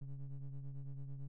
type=ring-modulated tone; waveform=triangle; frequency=70.2 Hz; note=C#2; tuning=22 cents sharp; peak=-37 dBFS; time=0.01-1.28 s; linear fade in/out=10 ms; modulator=65.7 Hz; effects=none